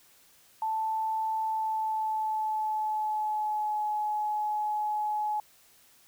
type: tone with pitch glide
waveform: sine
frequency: 880 to 846.6 Hz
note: A5 to G#5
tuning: 0 to +33 cents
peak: -27 dBFS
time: 0.62-5.4 s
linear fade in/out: 2 ms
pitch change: -67 cents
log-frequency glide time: 1.43-3.85 s
effects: white hiss -60 dBFS RMS until 6.07 s